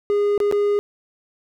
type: tone with dropouts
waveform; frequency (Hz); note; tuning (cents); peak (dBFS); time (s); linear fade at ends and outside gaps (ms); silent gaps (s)
triangle; 410; G#4; -22; -14; 0.1-0.79; 0; 0.378-0.402 / 0.513-0.524
effects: none